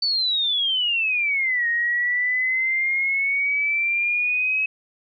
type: exponential two-way sweep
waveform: sine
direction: down then up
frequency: 4556 to 1864.7 to 2567 Hz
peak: -19 dBFS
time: 0.02-4.66 s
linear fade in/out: 5 ms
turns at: 1.67 s
effects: none